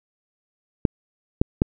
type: clicks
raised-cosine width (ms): 3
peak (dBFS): -3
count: 3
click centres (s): 0.852 / 1.415 / 1.619
effects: none